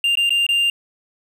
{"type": "tone with dropouts", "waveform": "triangle", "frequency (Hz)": 2794, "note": "F7", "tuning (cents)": 0, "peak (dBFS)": -13, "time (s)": [0.04, 0.7], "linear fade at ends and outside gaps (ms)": 2, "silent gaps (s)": [[0.154, 0.172], [0.294, 0.305], [0.466, 0.489]], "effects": []}